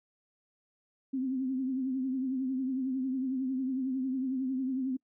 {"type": "tone with vibrato", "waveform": "sine", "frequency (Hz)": 261.4, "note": "C4", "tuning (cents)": -1, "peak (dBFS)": -29, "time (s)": [1.13, 4.97], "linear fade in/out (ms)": 10, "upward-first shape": "triangle", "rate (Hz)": 11, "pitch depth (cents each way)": 72, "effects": ["noise-tail reverb RT60 0.1 s tail -26 dB re dry"]}